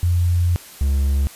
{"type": "tone pair in turn", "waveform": ["sine", "triangle"], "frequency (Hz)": [87.31, 69.3], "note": ["F2", "C#2"], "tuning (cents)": [0, 0], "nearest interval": "major third", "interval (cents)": 400, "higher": "first", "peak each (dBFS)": [-14, -13], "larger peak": "second", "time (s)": [[0.03, 0.56], [0.81, 1.27]], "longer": "first", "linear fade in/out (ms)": 0, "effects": ["white hiss -41 dBFS RMS until 1.35 s", "resampled to 32000 Hz"]}